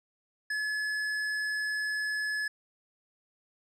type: tone with hard clipping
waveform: sine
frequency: 1709 Hz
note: G#6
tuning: 49 cents sharp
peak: -31 dBFS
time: 0.5-2.48 s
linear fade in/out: 5 ms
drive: 9 dB
effects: resampled to 32000 Hz